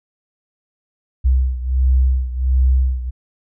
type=beating tone pair; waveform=sine; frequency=64 / 65.4 Hz; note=C2 / C2; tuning=-38 / 0 cents; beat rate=1.4 Hz; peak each=-14 / -18 dBFS; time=1.24-3.11 s; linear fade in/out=20 ms; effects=none